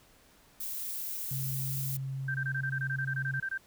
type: noise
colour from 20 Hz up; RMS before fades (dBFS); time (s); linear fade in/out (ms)
violet; -37; 0.6-1.97; 5
type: tone with pitch glide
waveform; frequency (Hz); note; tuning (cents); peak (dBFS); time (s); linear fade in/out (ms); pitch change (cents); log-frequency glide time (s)
sine; 133.5 to 134.35; C3 to C3; +35 to +46; -33; 1.31-3.4; 5; +11; 1.64-1.76
type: tone bursts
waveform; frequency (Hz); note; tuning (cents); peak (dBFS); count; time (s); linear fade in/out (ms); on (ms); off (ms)
sine; 1568; G6; 0; -31; 15; 2.28-3.577; 5; 65; 23
effects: pink hiss -61 dBFS RMS until 3.66 s